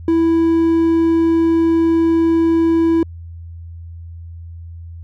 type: tone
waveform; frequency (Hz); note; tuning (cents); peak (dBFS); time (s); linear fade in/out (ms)
triangle; 329.6; E4; 0; -9; 0.08-3.03; 2
effects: added 84 Hz sine -30 dBFS peak until 5.03 s